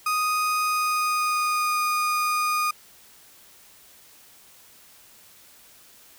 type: tone with pitch glide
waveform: 35% pulse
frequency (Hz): 1244.5 to 1227.4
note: D#6 to D#6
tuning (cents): 0 to -24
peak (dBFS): -20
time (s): 0.06-2.71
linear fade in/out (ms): 5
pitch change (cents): -24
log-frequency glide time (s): 0.65-1.79
effects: white hiss -52 dBFS RMS until 6.18 s